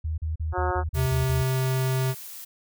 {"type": "tone bursts", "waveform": "sine", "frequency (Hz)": 79, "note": "D#2", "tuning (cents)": 27, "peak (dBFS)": -25, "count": 8, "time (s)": [0.04, 1.426], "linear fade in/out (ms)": 10, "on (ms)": 140, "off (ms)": 38}
{"type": "harmonic tone", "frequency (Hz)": 181.3, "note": "F#3", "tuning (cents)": -35, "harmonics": [2, 3, 4, 5, 6, 7, 8, 9], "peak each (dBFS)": [-30, -33, -30, -31, -36, -33, -36, -41], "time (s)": [0.52, 0.84], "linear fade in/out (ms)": 50}
{"type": "noise", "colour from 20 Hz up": "blue", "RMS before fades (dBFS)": -40, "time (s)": [0.94, 2.45], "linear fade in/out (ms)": 10}
{"type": "tone", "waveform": "square", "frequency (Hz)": 130.6, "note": "C3", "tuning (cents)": -3, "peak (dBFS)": -23, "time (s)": [0.94, 2.15], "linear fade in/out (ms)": 50}
{"effects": []}